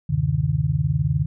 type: tone cluster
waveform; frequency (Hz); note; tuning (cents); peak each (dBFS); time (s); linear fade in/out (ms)
sine; 77.1 / 96.7 / 131.1 / 150.7; D#2 / G2 / C3 / D3; -15 / -23 / +4 / +45; -28 / -27 / -23 / -21; 0.09-1.26; 10
effects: none